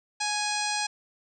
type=harmonic tone with a mistuned harmonic; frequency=830.6 Hz; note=G#5; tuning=in tune; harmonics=1 / 2 / 3 / 4 / 5 / 6 / 7 / 8 / 9 / 10; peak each=-31 / -35 / -34 / -39 / -35 / -36 / -37 / -42 / -40 / -39 dBFS; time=0.2-0.87 s; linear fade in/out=10 ms; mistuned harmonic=1; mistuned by=+18 cents; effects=none